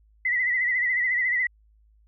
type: tone with vibrato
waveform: sine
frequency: 1983 Hz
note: B6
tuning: 7 cents sharp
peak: -21 dBFS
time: 0.25-1.47 s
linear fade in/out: 5 ms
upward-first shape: sine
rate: 14 Hz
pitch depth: 67 cents each way
effects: added 53 Hz sine -56 dBFS peak until 2.07 s